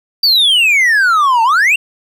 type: exponential two-way sweep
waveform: triangle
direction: down then up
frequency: 4715 to 880 to 2824 Hz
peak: -6 dBFS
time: 0.23-1.76 s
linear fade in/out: 5 ms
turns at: 1.43 s
effects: none